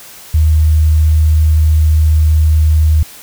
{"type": "tone", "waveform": "sine", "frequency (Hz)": 77.78, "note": "D#2", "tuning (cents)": 0, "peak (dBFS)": -6, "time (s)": [0.34, 3.03], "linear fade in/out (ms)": 5, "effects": ["white hiss -35 dBFS RMS until 3.22 s"]}